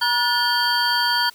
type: tone cluster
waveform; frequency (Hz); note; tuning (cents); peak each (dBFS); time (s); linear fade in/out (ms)
triangle; 956 / 1451 / 1743 / 3186 / 4560; A#5 / F#6 / A6 / G7 / C#8; +43 / -34 / -17 / +27 / +48; -21 / -21 / -28 / -24 / -21; 0.01-1.3; 10
effects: white hiss -49 dBFS RMS until 1.34 s